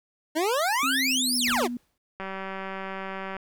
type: exponential two-way sweep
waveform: 25% pulse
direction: up then down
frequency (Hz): 298.2 to 5530 to 298.2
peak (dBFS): -19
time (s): 0.35-1.68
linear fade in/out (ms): 20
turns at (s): 1.37
type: tone with pitch glide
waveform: sine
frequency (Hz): 266.2 to 242.7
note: C4 to B3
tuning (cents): +30 to -30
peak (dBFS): -29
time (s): 0.83-1.77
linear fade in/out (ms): 2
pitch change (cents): -160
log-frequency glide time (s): 0.98-1.48
type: noise with exponential decay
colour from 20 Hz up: pink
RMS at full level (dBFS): -39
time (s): 1.47-1.98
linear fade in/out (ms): 2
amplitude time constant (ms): 110
type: click train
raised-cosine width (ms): 0.5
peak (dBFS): -20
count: 225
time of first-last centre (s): 2.2-3.367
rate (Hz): 192
effects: none